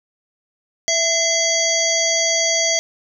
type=harmonic tone with a mistuned harmonic; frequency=659.3 Hz; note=E5; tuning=in tune; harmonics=1 / 3 / 5 / 7 / 9 / 10; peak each=-22 / -23 / -25 / -23 / -21 / -23 dBFS; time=0.88-2.79 s; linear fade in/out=0 ms; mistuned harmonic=3; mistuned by=+61 cents; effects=none